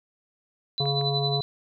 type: tone with tremolo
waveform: sine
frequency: 3994 Hz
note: B7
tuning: 19 cents sharp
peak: -24 dBFS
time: 0.78-1.42 s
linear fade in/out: 0 ms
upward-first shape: sine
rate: 11 Hz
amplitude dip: 75%
type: harmonic tone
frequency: 140 Hz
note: C#3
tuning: 18 cents sharp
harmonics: 1 / 3 / 5 / 7 / 8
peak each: -26 / -30 / -31 / -41 / -44 dBFS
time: 0.8-1.41 s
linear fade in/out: 5 ms
type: clicks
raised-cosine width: 0.5 ms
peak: -27 dBFS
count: 2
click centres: 0.856 / 1.012 s
effects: none